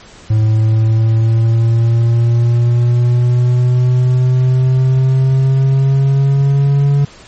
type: exponential sweep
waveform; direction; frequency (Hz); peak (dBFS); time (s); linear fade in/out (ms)
triangle; up; 108.6 to 142.1; -6; 0.3-7.05; 5
effects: pink hiss -39 dBFS RMS until 7.27 s + MP3 32 kbps